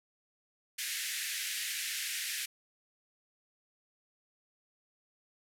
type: band-pass noise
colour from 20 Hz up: pink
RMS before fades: -37 dBFS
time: 0.78-2.46 s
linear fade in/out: 10 ms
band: 1700 to 14000 Hz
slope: 48 dB/octave
effects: none